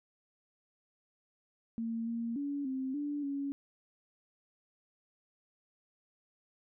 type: tone with pitch steps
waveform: sine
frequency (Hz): 228.3 / 231.9 / 284.2 / 263 / 290.8 / 279.8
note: A#3 / A#3 / C#4 / C4 / D4 / C#4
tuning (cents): -36 / -9 / +43 / +9 / -17 / +16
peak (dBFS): -33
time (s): 1.78-3.52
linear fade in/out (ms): 0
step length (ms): 290
effects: none